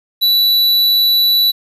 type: tone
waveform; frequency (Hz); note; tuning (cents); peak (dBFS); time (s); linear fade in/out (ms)
square; 3951; B7; 0; -10; 0.21-1.52; 20
effects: resampled to 32000 Hz + 8-bit